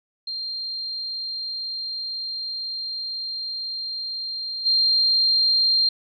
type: tone with level steps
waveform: sine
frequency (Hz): 4186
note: C8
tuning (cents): 0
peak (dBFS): -27 / -16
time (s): 0.27-5.89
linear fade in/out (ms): 5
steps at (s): 4.65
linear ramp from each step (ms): 20
effects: none